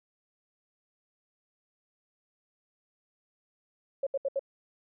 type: tone bursts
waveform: sine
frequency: 548 Hz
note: C#5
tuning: 20 cents flat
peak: -26 dBFS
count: 4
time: 4.03-4.394 s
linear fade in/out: 5 ms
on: 37 ms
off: 72 ms
effects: none